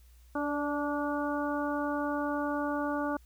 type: harmonic tone with a mistuned harmonic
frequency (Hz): 290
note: D4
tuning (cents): -22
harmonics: 1 / 2 / 3 / 4 / 5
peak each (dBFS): -32 / -35 / -37 / -38 / -39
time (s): 0.35-3.17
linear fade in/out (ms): 5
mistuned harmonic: 2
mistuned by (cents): +18
effects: added 60 Hz sine -54 dBFS peak until 3.25 s + white hiss -67 dBFS RMS until 3.25 s